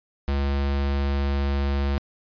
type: tone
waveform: square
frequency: 69.8 Hz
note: C#2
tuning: 13 cents sharp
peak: -22 dBFS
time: 0.28-1.98 s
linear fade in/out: 0 ms
effects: resampled to 11025 Hz